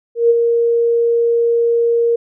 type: tone with ADSR envelope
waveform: sine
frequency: 467.6 Hz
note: A#4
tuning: 5 cents sharp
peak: -6 dBFS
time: 0.15-2.16 s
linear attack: 150 ms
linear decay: 28 ms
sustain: -5 dB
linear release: 7 ms
effects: none